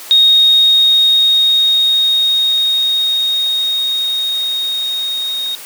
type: tone with level ramp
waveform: sine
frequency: 3729 Hz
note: A#7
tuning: in tune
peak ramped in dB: -5 to -17 dBFS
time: 0.11-5.55 s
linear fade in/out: 0 ms
effects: white hiss -32 dBFS RMS until 5.65 s + high-pass 300 Hz 12 dB/octave